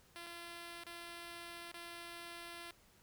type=tone with dropouts; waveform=5% pulse; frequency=342.3 Hz; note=F4; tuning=35 cents flat; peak=-36 dBFS; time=0.16-2.71 s; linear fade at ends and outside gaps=0 ms; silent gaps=0.263-0.268 / 0.837-0.867 / 1.717-1.742 s; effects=pink hiss -67 dBFS RMS until 3.02 s